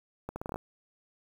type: accelerating click train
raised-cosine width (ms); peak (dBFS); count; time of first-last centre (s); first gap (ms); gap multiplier
1; -22; 8; 0.29-0.559; 70; 0.79
effects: 8-bit